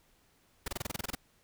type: noise bursts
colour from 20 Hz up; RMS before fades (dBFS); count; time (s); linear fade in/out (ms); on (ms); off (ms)
pink; -35; 11; 0.66-1.151; 5; 21; 26
effects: pink hiss -68 dBFS RMS until 1.43 s